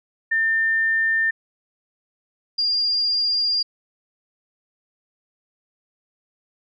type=tone pair in turn; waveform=sine; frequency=1800 / 4805 Hz; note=A6 / D8; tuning=+39 / +39 cents; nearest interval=octave + perfect fourth; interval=1700 cents; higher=second; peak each=-17 / -18 dBFS; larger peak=first; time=0.31-1.31 / 2.58-3.63 s; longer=second; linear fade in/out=10 ms; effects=none